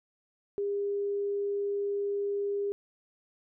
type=tone; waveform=sine; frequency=403.7 Hz; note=G#4; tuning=49 cents flat; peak=-28 dBFS; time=0.58-2.72 s; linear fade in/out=0 ms; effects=none